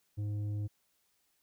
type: tone with tanh clipping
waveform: sine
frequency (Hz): 103.83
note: G#2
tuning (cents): 0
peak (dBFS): -34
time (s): 0.17-0.68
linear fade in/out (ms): 20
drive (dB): 7
effects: white hiss -75 dBFS RMS until 1.42 s